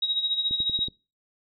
sine tone with tremolo, 3807 Hz, A#7, 36 cents sharp, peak -21 dBFS, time 0.02-0.88 s, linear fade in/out 5 ms, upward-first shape sine, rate 14 Hz, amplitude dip 70%
click train, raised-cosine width 3 ms, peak -26 dBFS, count 5, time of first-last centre 0.51-0.884 s, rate 10.7 Hz
effects noise-tail reverb RT60 0.3 s tail -22 dB re dry

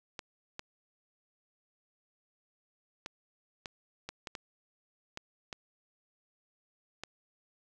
clicks, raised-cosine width 0.2 ms, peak -22 dBFS, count 10, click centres 0.192 / 0.594 / 3.061 / 3.658 / 4.09 / 4.272 / 4.352 / 5.174 / 5.528 / 7.036 s, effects none

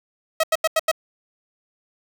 sawtooth tone bursts, 640 Hz, D#5, 49 cents sharp, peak -12 dBFS, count 5, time 0.4-0.915 s, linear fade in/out 5 ms, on 35 ms, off 85 ms, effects none

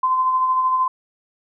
sine tone with tremolo, 1031 Hz, C6, 26 cents flat, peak -14 dBFS, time 0.03-0.88 s, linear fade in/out 5 ms, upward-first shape sine, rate 13 Hz, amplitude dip 35%, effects none

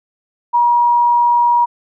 sine tone, 956 Hz, A#5, 43 cents sharp, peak -9 dBFS, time 0.53-1.66 s, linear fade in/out 20 ms, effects none

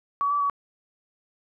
sine tone with pitch steps, 1133 / 1156 / 1133 Hz, C#6 / D6 / C#6, +37 / -28 / +37 cents, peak -21 dBFS, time 0.21-0.498 s, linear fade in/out 0 ms, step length 96 ms, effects none

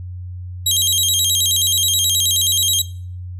20% pulse tone with vibrato, 3520 Hz, A7, in tune, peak -8 dBFS, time 0.66-2.82 s, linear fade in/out 5 ms, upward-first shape square, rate 9.4 Hz, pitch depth 160 cents each way, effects noise-tail reverb RT60 0.5 s tail -19 dB re dry + added 90 Hz sine -27 dBFS peak until 3.39 s

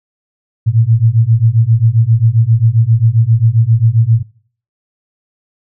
sine beating tone pair, 110 / 117.5 Hz, A2 / A#2, 0 / +14 cents, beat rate 7.5 Hz, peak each -10 dBFS, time 0.66-4.23 s, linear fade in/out 20 ms, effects noise-tail reverb RT60 0.5 s tail -21 dB re dry

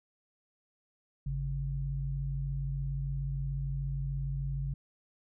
sine tone pair together, 51.84 / 138.59 Hz, G#1 / C#3, -2 / 0 cents, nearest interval octave + perfect fourth, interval 1702 cents, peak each -35 / -33 dBFS, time 1.26-4.74 s, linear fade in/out 5 ms, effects none

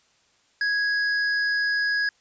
square tone, 1661.2 Hz, G#6, in tune, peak -22 dBFS, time 0.61-2.09 s, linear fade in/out 2 ms, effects white hiss -63 dBFS RMS until 2.2 s + resampled to 16000 Hz

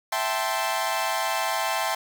sawtooth chord, A minor seventh, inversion second, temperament equal with one note detuned, 659.3 / 780.4 / 880 / 1046.5 Hz, E5 / G5 / A5 / C6, 0 / -8 / 0 / 0 cents, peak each -26 dBFS, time 0.12-1.95 s, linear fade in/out 5 ms, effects 7-bit

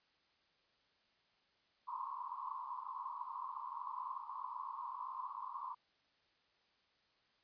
white band-pass noise, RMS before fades -45 dBFS, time 1.87-5.75 s, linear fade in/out 20 ms, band 950 to 1100 Hz, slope 96 dB/octave, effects white hiss -75 dBFS RMS until 7.43 s + resampled to 11025 Hz

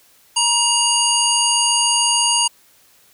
harmonic tone, 947 Hz, A#5, 27 cents sharp, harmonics 1 / 3 / 5 / 7 / 9 / 10, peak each -21 / -19 / -22 / -20 / -25 / -22 dBFS, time 0.36-2.48 s, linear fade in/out 10 ms, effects white hiss -53 dBFS RMS until 3.13 s

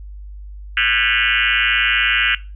sine tone with frequency modulation, 2200 Hz, C#7, 14 cents flat, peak -13 dBFS, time 0.77-2.35 s, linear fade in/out 2 ms, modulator 116 Hz, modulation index 6.7, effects noise-tail reverb RT60 0.3 s tail -20 dB re dry + added 50 Hz sine -31 dBFS peak until 2.55 s

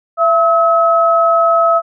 sine tone pair together, 670 / 1286.2 Hz, E5 / E6, +28 / -43 cents, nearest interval major seventh, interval 1129 cents, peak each -11 dBFS, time 0.17-1.82 s, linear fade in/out 50 ms, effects none

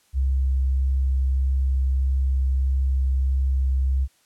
sine tone with vibrato, 66.2 Hz, C2, 21 cents sharp, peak -18 dBFS, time 0.13-4.08 s, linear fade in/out 50 ms, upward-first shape sine, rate 1.6 Hz, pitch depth 8 cents each way, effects white hiss -62 dBFS RMS until 4.25 s + low-pass 11000 Hz 12 dB/octave

